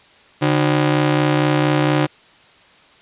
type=ring-modulated tone; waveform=sawtooth; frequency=223.9 Hz; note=A3; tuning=30 cents sharp; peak=-7 dBFS; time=0.41-2.07 s; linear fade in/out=20 ms; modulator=79.8 Hz; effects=white hiss -49 dBFS RMS until 3.01 s + resampled to 8000 Hz